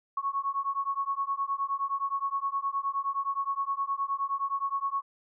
sine beating tone pair, 1100 / 1109.6 Hz, C#6 / C#6, -14 / +1 cents, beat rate 9.6 Hz, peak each -31 dBFS, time 0.17-5.02 s, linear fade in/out 5 ms, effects none

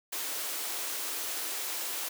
white high-pass noise, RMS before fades -35 dBFS, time 0.12-2.09 s, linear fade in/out 10 ms, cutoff 280 Hz, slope 48 dB/octave, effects none

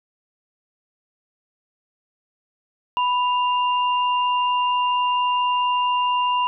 sine tone pair together, 989.6 / 2794 Hz, B5 / F7, +3 / 0 cents, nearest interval octave + tritone, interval 1797 cents, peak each -18 / -27 dBFS, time 2.97-6.47 s, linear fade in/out 0 ms, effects none

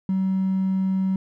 triangle tone with hard clipping, 190 Hz, F#3, 46 cents sharp, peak -20 dBFS, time 0.09-1.16 s, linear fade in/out 2 ms, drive 4 dB, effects none

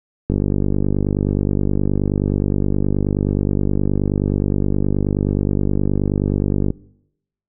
click train, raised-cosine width 3 ms, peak -5 dBFS, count 318, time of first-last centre 0.3-6.704 s, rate 49.5 Hz, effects noise-tail reverb RT60 0.8 s tail -23 dB re dry

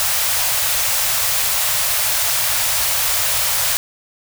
white band-stop noise, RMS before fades -18 dBFS, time 0-3.77 s, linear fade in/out 0 ms, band 140 to 520 Hz, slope 48 dB/octave, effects none

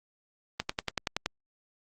click train, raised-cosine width 0.2 ms, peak -11 dBFS, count 8, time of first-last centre 0.6-1.26 s, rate 10.6 Hz, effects Opus 32 kbps

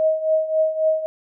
sine tone with tremolo, 631 Hz, D#5, 24 cents sharp, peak -13 dBFS, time 0-1.06 s, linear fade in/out 0 ms, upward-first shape triangle, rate 3.7 Hz, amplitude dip 80%, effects none

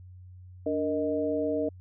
sine tone cluster, 291.4 / 464.6 / 624 Hz, D4 / A#4 / D#5, -13 / -6 / +5 cents, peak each -30 dBFS, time 0.66-1.69 s, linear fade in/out 5 ms, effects added 91 Hz sine -45 dBFS peak until 1.8 s

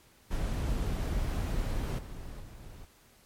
brown noise with level steps, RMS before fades -31 / -42 / -46 dBFS, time 0.3-2.86 s, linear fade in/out 20 ms, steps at 1.98 / 2.4 s, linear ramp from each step 10 ms, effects pink hiss -61 dBFS RMS until 3.25 s + MP3 64 kbps

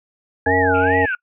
sine tone with vibrato, 1642 Hz, G#6, 20 cents flat, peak -19 dBFS, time 0.46-1.15 s, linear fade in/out 2 ms, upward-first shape sine, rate 2.4 Hz, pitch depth 290 cents each way
harmonic tone, 92.5 Hz, F#2, in tune, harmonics 1 / 3 / 5 / 7 / 9, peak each -24 / -22 / -18 / -24 / -19 dBFS, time 0.46-1.06 s, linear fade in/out 10 ms
white band-pass noise, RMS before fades -36 dBFS, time 0.74-1.15 s, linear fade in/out 5 ms, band 2300 to 2700 Hz, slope 96 dB/octave
effects noise-tail reverb RT60 0.1 s tail -25 dB re dry

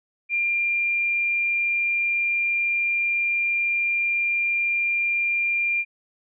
sine tone, 2391 Hz, D7, 30 cents sharp, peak -20 dBFS, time 0.29-5.85 s, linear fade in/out 50 ms, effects none

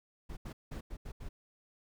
brown noise bursts at uneven times, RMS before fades -42 dBFS, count 6, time 0.29-0.37 / 0.45-0.53 / 0.71-0.81 / 0.9-0.97 / 1.05-1.12 / 1.2-1.29 s, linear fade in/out 10 ms, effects none

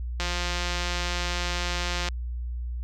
click train, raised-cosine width 0.2 ms, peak -12 dBFS, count 333, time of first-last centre 0.2-2.086 s, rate 176 Hz, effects added 60 Hz sine -29 dBFS peak until 2.83 s

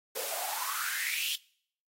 white noise with high-pass filter sweep, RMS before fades -34 dBFS, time 0.15-1.36 s, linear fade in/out 10 ms, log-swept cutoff 460 to 3300 Hz, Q 9, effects noise-tail reverb RT60 0.6 s tail -23 dB re dry + AAC 48 kbps

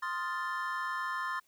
triangle chord, F dominant seventh, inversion second, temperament equal, 1046.5 / 1244.5 / 1396.9 / 1760 Hz, C6 / Eb6 / F6 / A6, 0 / 0 / 0 / 0 cents, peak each -34 / -39 / -40 / -36 dBFS, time 0.02-1.4 s, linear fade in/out 10 ms, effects white hiss -70 dBFS RMS until 1.47 s

